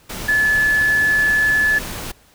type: tone in noise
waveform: sine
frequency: 1725 Hz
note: A6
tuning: 35 cents flat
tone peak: -13 dBFS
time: 0.28-1.79 s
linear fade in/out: 10 ms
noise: pink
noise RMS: -29 dBFS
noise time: 0.09-2.12 s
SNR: +13 dB
effects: pink hiss -52 dBFS RMS until 2.34 s